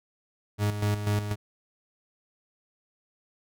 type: tone with tremolo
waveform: 40% pulse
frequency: 103.83 Hz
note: G#2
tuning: in tune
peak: -22 dBFS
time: 0.58-1.36 s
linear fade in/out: 50 ms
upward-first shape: square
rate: 4.1 Hz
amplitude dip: 60%
effects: none